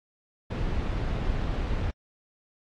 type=noise; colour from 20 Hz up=brown; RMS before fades=-28 dBFS; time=0.5-1.91 s; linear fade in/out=10 ms; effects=low-pass 4000 Hz 12 dB/octave + AAC 48 kbps